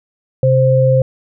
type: tone pair together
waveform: sine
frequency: 130.81 / 523.2 Hz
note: C3 / C5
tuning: 0 / 0 cents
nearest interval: 2 octaves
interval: 2400 cents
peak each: -11 dBFS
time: 0.43-1.02 s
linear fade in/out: 2 ms
effects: none